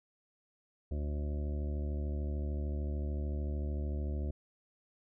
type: harmonic tone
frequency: 73.42 Hz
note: D2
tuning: in tune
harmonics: 1 / 2 / 3 / 4 / 5 / 7 / 8 / 9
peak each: -33 / -46 / -45 / -48 / -48 / -52 / -53 / -56 dBFS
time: 0.91-4.31 s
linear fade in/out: 5 ms
effects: none